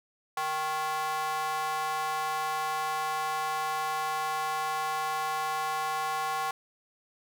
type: tone with high-pass filter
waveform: square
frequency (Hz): 155.56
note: D#3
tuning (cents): 0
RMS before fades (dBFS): -31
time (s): 0.37-6.51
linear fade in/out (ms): 2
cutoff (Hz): 920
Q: 6.5
effects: none